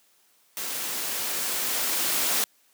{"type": "noise with level ramp", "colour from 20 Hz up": "white", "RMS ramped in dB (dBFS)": [-32, -24], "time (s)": [0.57, 2.44], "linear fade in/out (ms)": 0, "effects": ["white hiss -63 dBFS RMS until 2.73 s", "high-pass 200 Hz 12 dB/octave"]}